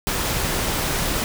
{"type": "noise", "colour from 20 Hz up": "pink", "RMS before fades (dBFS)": -23, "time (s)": [0.07, 1.24], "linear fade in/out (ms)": 0, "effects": []}